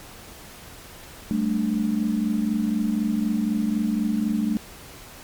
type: chord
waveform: sine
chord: G suspended second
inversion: none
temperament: equal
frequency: 196 / 220 / 293.7 Hz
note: G3 / A3 / D4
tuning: 0 / 0 / 0 cents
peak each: -27 / -22 / -28 dBFS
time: 1.31-4.57 s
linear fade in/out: 0 ms
effects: pink hiss -43 dBFS RMS until 5.23 s + MP3 96 kbps